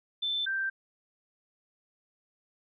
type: tone pair in turn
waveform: sine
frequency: 3535 / 1568.3 Hz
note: A7 / G6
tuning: +7 / 0 cents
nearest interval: octave + major second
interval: 1407 cents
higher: first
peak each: -28 dBFS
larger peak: neither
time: 0.22-0.46 / 0.46-0.7 s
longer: neither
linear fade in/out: 10 ms
effects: none